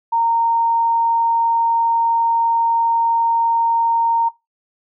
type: tone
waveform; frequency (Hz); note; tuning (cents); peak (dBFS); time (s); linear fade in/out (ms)
sine; 923; A#5; -17; -14; 0.12-4.29; 10
effects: noise-tail reverb RT60 0.2 s tail -18 dB re dry